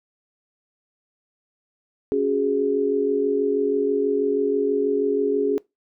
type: chord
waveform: sine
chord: C# suspended fourth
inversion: none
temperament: just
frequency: 277.2 / 369.6 / 415.8 Hz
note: C#4 / F#4 / G#4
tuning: 0 / -2 / +2 cents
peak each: -25 / -26 / -20 dBFS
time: 2.12-5.58 s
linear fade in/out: 0 ms
effects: noise-tail reverb RT60 0.2 s tail -23 dB re dry